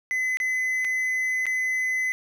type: tone with dropouts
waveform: triangle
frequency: 2026 Hz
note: B6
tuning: 44 cents sharp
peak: -21 dBFS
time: 0.11-2.12 s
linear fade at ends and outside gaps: 0 ms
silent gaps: 0.371-0.401 / 0.846-0.849 / 1.456-1.466 s
effects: none

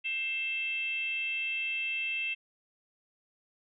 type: tone with frequency modulation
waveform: sine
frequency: 2661 Hz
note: E7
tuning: 16 cents sharp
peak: -30 dBFS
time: 0.04-2.35 s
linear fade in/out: 20 ms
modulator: 549 Hz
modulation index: 0.56
effects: none

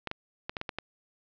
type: clicks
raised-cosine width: 0.3 ms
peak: -17 dBFS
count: 7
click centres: 0.073 / 0.114 / 0.495 / 0.568 / 0.614 / 0.692 / 0.786 s
effects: low-pass 5000 Hz 12 dB/octave

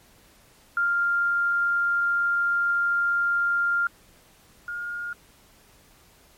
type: tone pair in turn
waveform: sine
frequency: 1396.9 / 1419.7 Hz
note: F6 / F6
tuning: 0 / +28 cents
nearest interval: unison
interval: 28 cents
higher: second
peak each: -20 / -29 dBFS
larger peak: first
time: 0.77-3.87 / 4.68-5.13 s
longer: first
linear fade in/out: 2 ms
effects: pink hiss -56 dBFS RMS until 6.37 s + MP3 64 kbps

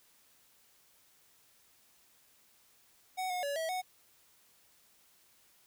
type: tone with pitch steps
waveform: square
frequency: 746 / 724 / 568 / 647 / 738 Hz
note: F#5 / F#5 / C#5 / E5 / F#5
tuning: +14 / -38 / +42 / -32 / -5 cents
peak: -34 dBFS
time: 3.17-3.82 s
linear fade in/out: 20 ms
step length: 130 ms
effects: white hiss -66 dBFS RMS until 5.66 s

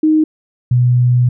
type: tone pair in turn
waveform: sine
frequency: 311.1 / 123.46 Hz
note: D#4 / B2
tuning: 0 / 0 cents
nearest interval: octave + major third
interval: 1600 cents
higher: first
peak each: -8 dBFS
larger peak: neither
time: 0.03-0.24 / 0.71-1.29 s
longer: second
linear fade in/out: 5 ms
effects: none

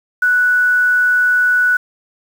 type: tone with quantisation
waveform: sine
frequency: 1480 Hz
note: F#6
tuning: in tune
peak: -10 dBFS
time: 0.22-1.77 s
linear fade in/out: 5 ms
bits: 6
effects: none

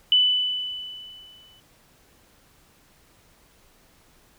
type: tone with exponential decay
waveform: sine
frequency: 2990 Hz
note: F#7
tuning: 17 cents sharp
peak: -13 dBFS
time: 0.12-1.6 s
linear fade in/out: 1 ms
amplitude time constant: 320 ms
effects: pink hiss -58 dBFS RMS until 4.38 s

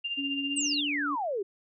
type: tone with tremolo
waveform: sine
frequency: 2794 Hz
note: F7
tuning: in tune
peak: -28 dBFS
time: 0.04-0.81 s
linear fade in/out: 10 ms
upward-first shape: sine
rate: 15 Hz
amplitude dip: 60%
type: tone with pitch glide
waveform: sine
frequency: 279.1 to 290.1 Hz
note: C#4 to D4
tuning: +12 to -21 cents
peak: -32 dBFS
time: 0.17-1.16 s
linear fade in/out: 20 ms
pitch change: +67 cents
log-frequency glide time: 0.45-0.65 s
type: exponential sweep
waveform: sine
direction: down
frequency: 8650 to 370 Hz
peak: -28 dBFS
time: 0.56-1.43 s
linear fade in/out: 10 ms
effects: none

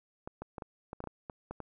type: clicks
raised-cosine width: 1 ms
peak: -26 dBFS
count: 11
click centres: 0.275 / 0.42 / 0.582 / 0.622 / 0.931 / 1.004 / 1.04 / 1.073 / 1.298 / 1.51 / 1.603 s
effects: none

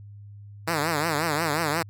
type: tone with vibrato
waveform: 5% pulse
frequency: 156.5 Hz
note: D#3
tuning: 10 cents sharp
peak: -12 dBFS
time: 0.67-1.83 s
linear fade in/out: 10 ms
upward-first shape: triangle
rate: 5.6 Hz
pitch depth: 180 cents each way
effects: added 102 Hz sine -41 dBFS peak until 1.89 s

